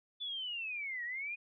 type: linear two-way sweep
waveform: sine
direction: down then up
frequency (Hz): 3493 to 1866 to 2483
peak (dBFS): -37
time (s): 0.2-1.36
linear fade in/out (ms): 20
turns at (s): 1.04
effects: none